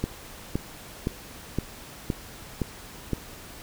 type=click train; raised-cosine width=3 ms; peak=-12 dBFS; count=7; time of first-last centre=0.04-3.133 s; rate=1.94 Hz; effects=pink hiss -44 dBFS RMS until 3.62 s